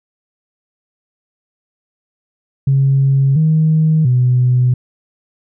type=tone with pitch steps; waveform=sine; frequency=136.4 / 157.4 / 125.2 Hz; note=C#3 / D#3 / B2; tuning=-28 / +20 / +24 cents; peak=-8 dBFS; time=2.67-4.74 s; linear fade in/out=5 ms; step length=690 ms; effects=tanh soft clip ceiling -4 dBFS